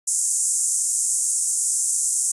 pink band-pass noise, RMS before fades -22 dBFS, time 0.07-2.32 s, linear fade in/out 10 ms, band 6800 to 10000 Hz, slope 48 dB/octave, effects resampled to 24000 Hz

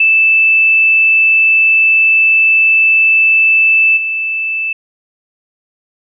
sine tone with level steps, 2637 Hz, E7, in tune, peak -6 / -14 dBFS, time 0-4.73 s, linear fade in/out 5 ms, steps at 3.96 s, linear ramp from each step 20 ms, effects none

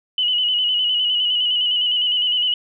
sine tone with vibrato, 2960 Hz, F#7, in tune, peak -16 dBFS, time 0.18-2.54 s, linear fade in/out 2 ms, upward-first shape square, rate 9.8 Hz, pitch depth 37 cents each way, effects none

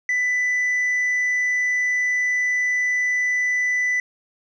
sine tone with tanh clipping, 1990 Hz, B6, 13 cents sharp, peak -19 dBFS, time 0.09-4 s, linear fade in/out 2 ms, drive 2 dB, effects none

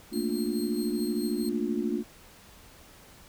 sine chord, Bb major seventh, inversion third, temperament equal with one note detuned, 220 / 233.1 / 293.7 / 354.9 Hz, A3 / Bb3 / D4 / F4, 0 / 0 / 0 / +28 cents, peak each -32 dBFS, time 0.11-2.04 s, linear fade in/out 50 ms
20% pulse tone with tremolo, 4216 Hz, C8, 12 cents sharp, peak -33 dBFS, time 0.13-1.49 s, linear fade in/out 0 ms, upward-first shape triangle, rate 4.7 Hz, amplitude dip 65%
effects pink hiss -53 dBFS RMS until 3.28 s

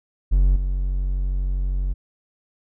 triangle tone with level steps, 46.25 Hz, F#1, in tune, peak -11 / -18 dBFS, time 0.31-1.94 s, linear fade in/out 20 ms, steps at 0.56 s, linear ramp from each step 2 ms, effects none

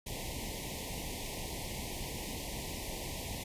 pink band-stop noise, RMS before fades -40 dBFS, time 0.06-3.44 s, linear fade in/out 10 ms, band 1000 to 1900 Hz, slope 96 dB/octave, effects resampled to 32000 Hz

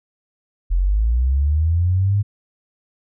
sine linear sweep, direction up, 41.28 to 103.83 Hz, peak -14 dBFS, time 0.7-2.23 s, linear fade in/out 20 ms, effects none

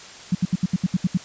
sine tone bursts, 180.7 Hz, F#3, 41 cents flat, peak -15 dBFS, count 9, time 0.32-1.174 s, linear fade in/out 5 ms, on 30 ms, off 73 ms, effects white hiss -41 dBFS RMS until 1.24 s + resampled to 16000 Hz

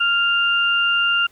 sine tone pair together, 1396.9 / 2794 Hz, F6 / F7, 0 / 0 cents, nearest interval octave, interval 1200 cents, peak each -18 dBFS, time 0-1.27 s, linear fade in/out 10 ms, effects pink hiss -55 dBFS RMS until 1.31 s

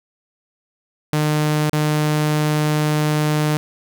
sawtooth tone with dropouts, 151.6 Hz, D#3, 45 cents flat, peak -12 dBFS, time 1.13-3.57 s, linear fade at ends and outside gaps 0 ms, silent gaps 1.695-1.731 s, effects none

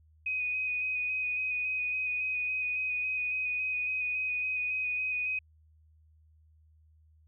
sine tone with vibrato, 2500 Hz, D#7, 8 cents sharp, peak -29 dBFS, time 0.26-5.39 s, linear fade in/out 5 ms, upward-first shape square, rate 3.6 Hz, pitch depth 14 cents each way, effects added 78 Hz sine -59 dBFS peak until 7.27 s

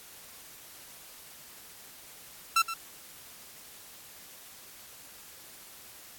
sawtooth tone with echo, 1342 Hz, E6, 31 cents sharp, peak -17 dBFS, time 2.56-2.62 s, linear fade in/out 5 ms, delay 120 ms, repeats 1, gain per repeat -12 dB, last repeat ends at 2.74 s, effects white hiss -50 dBFS RMS until 6.18 s + AAC 64 kbps

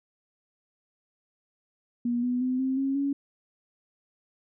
sine tone with pitch steps, 239.9 / 247.4 / 255 / 263 / 271.2 / 279.6 Hz, A#3 / B3 / C4 / C4 / C#4 / C#4, +50 / +3 / -44 / +9 / -38 / +15 cents, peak -24 dBFS, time 2.05-3.13 s, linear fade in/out 5 ms, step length 180 ms, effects none

